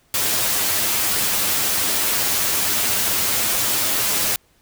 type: noise with comb filter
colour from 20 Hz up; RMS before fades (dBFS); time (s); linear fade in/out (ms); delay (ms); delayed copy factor
white; -20; 0.14-4.36; 2; 9.7; +0.7
effects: pink hiss -59 dBFS RMS until 4.61 s